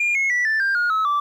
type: tone with pitch steps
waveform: sine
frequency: 2410 / 2172 / 1957.5 / 1764.2 / 1590 / 1433 / 1291.5 / 1164 Hz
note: D7 / C#7 / B6 / A6 / G6 / F6 / E6 / D6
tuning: +44 / -36 / -16 / +4 / +24 / +44 / -36 / -16 cents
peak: -15 dBFS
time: 0-1.2 s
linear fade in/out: 5 ms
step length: 150 ms
effects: tanh soft clip ceiling -16 dBFS + 9-bit